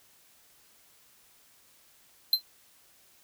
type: tone with exponential decay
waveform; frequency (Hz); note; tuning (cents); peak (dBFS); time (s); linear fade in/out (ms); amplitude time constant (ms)
square; 4106; C8; -33; -16; 2.33-2.42; 2; 18
effects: white hiss -61 dBFS RMS until 3.23 s